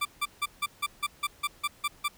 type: tone bursts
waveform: 20% pulse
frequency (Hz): 1174.7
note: D6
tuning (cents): 0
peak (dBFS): -21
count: 11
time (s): 0.01-2.083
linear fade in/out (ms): 10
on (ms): 43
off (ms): 160
effects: pink hiss -57 dBFS RMS until 2.17 s